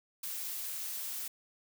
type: noise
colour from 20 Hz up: blue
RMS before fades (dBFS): -39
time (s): 0.23-1.28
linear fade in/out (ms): 5
effects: none